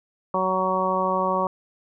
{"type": "harmonic tone", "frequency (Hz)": 187, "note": "F#3", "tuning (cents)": 19, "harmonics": [1, 2, 3, 4, 5, 6], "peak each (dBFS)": [-30, -30, -26, -31, -26, -25], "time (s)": [0.34, 1.47], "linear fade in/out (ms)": 2, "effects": []}